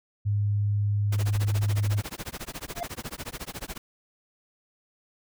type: tone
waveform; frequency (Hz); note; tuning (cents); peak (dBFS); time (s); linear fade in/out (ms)
sine; 102.7; G#2; -19; -22; 0.25-2.02; 20
type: noise with tremolo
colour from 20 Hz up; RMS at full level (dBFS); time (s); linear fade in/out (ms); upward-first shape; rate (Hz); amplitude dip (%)
pink; -34; 1.12-3.78; 5; sine; 14; 100
type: tone with exponential growth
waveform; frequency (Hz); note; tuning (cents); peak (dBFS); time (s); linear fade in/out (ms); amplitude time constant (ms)
triangle; 694; F5; -11; -22; 2.73-2.83; 1; 21
effects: none